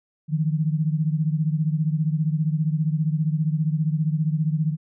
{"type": "beating tone pair", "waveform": "sine", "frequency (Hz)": [152.7, 167.7], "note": ["D#3", "E3"], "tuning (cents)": [-32, 30], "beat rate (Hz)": 15, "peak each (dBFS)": [-21, -25], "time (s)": [0.28, 4.77], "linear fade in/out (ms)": 50, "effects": []}